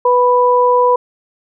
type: tone pair together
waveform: sine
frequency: 493.9 / 987.8 Hz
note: B4 / B5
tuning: 0 / 0 cents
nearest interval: octave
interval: 1200 cents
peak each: -11 dBFS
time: 0.05-0.96 s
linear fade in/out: 5 ms
effects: none